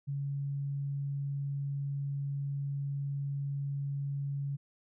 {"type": "tone", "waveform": "sine", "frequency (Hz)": 140.3, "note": "C#3", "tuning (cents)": 21, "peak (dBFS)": -32, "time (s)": [0.07, 4.57], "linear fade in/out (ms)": 20, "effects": []}